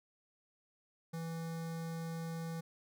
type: tone with notch filter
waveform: square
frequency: 164.81 Hz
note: E3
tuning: in tune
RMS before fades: -41 dBFS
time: 1.13-2.61 s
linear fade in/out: 10 ms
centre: 2800 Hz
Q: 1.8
effects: none